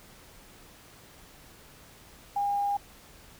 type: tone with quantisation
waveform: sine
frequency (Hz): 809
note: G#5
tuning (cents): -46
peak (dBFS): -25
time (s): 2.36-2.77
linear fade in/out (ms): 5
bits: 9
effects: pink hiss -53 dBFS RMS until 3.39 s